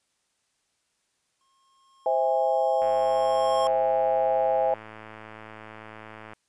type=tone with exponential growth; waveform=square; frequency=1076 Hz; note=C6; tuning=48 cents sharp; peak=-28 dBFS; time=1.41-3.67 s; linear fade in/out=0 ms; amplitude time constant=490 ms
type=chord; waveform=sine; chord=C augmented; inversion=none; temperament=just; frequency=523.3 / 654.1 / 817.6 Hz; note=C5 / E5 / G#5; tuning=0 / -14 / -27 cents; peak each=-25 dBFS; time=2.06-4.74 s; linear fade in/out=2 ms
type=click train; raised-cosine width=0.5 ms; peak=-27 dBFS; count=384; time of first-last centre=2.82-6.334 s; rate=109 Hz
effects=white hiss -73 dBFS RMS until 6.48 s + resampled to 22050 Hz